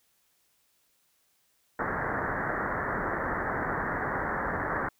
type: low-pass noise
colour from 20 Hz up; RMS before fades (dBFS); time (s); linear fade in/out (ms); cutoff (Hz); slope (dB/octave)
white; -31; 1.79-4.89; 5; 1900; 96
effects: white hiss -70 dBFS RMS until 4.99 s